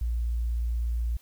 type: tone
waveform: sine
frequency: 58.27 Hz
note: A#1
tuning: in tune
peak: -25 dBFS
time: 0.01-1.17 s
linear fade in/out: 5 ms
effects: white hiss -60 dBFS RMS until 1.21 s